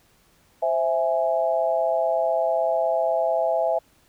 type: chord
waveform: sine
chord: C augmented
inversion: none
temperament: equal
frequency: 523.3 / 659.3 / 830.6 Hz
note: C5 / E5 / G#5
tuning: 0 / 0 / 0 cents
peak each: -26 / -21 / -27 dBFS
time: 0.62-3.79 s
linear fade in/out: 10 ms
effects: pink hiss -60 dBFS RMS until 4.08 s